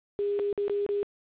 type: tone with dropouts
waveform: sine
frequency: 406.7 Hz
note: G#4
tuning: 36 cents flat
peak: -25 dBFS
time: 0.19-1.03 s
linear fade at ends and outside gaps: 0 ms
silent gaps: 0.391-0.396 / 0.528-0.577 / 0.681-0.697 / 0.864-0.89 s
effects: resampled to 8000 Hz + 9-bit